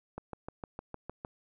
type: click train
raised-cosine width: 1 ms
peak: -25 dBFS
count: 8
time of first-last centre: 0.18-1.249 s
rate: 6.55 Hz
effects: none